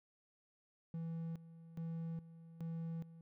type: tone with tremolo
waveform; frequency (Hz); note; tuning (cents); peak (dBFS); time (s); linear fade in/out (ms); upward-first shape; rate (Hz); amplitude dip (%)
triangle; 164.81; E3; 0; -38; 0.94-3.21; 2; square; 1.2; 80
effects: none